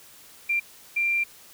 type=tone bursts at uneven times; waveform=sine; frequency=2373 Hz; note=D7; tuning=17 cents sharp; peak=-21 dBFS; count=2; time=0.49-0.6 / 0.96-1.24 s; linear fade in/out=10 ms; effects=white hiss -50 dBFS RMS until 1.53 s